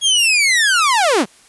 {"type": "linear sweep", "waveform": "sawtooth", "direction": "down", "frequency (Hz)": [3322, 163.8], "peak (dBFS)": -8, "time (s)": [0.01, 1.26], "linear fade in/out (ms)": 50, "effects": ["white hiss -48 dBFS RMS until 1.48 s", "resampled to 24000 Hz"]}